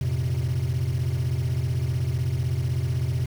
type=chord; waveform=triangle; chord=F suspended fourth; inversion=none; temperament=equal with one note detuned; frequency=87.31 / 114.94 / 130.81 Hz; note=F2 / Bb2 / C3; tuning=0 / -24 / 0 cents; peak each=-25 / -25 / -22 dBFS; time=0.01-3.26 s; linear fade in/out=5 ms; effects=tanh soft clip ceiling -17 dBFS + 7-bit